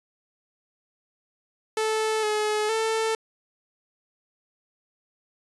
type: tone with pitch steps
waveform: sawtooth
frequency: 437.2 / 424.9 / 444.5 Hz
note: A4 / G#4 / A4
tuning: -11 / +40 / +18 cents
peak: -19 dBFS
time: 1.77-3.15 s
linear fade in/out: 2 ms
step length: 460 ms
effects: resampled to 24000 Hz